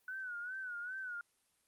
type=tone with vibrato; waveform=sine; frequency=1480 Hz; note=F#6; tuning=in tune; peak=-40 dBFS; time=0.08-1.21 s; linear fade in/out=2 ms; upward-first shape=sine; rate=2.5 Hz; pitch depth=88 cents each way; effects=white hiss -75 dBFS RMS until 1.67 s + Opus 32 kbps